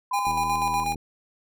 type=tone with vibrato; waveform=sine; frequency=1005 Hz; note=B5; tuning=30 cents sharp; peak=-25 dBFS; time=0.11-0.84 s; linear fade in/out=5 ms; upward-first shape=triangle; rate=2.8 Hz; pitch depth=28 cents each way
type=tone with tremolo; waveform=square; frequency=812 Hz; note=G#5; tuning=39 cents flat; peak=-24 dBFS; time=0.13-0.95 s; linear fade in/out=10 ms; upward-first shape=square; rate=8.2 Hz; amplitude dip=50%
type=click train; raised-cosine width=3 ms; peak=-25 dBFS; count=56; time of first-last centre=0.27-0.958 s; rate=80 Hz
effects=none